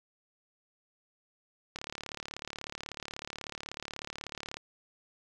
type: click train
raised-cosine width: 0.2 ms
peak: -21 dBFS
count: 103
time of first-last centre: 1.76-4.57 s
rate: 36.3 Hz
effects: none